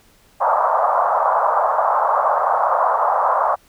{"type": "band-pass noise", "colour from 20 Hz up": "white", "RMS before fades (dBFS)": -17, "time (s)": [0.4, 3.56], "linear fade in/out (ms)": 20, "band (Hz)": [580, 1200], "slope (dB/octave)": 48, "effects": ["pink hiss -54 dBFS RMS until 3.68 s"]}